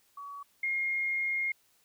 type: tone pair in turn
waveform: sine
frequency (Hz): 1132 / 2137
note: C#6 / C7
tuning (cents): +36 / +36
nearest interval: major seventh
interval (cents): 1100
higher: second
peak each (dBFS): -40 / -28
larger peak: second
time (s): 0.17-0.43 / 0.63-1.52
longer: second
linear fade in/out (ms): 5
effects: white hiss -68 dBFS RMS until 1.84 s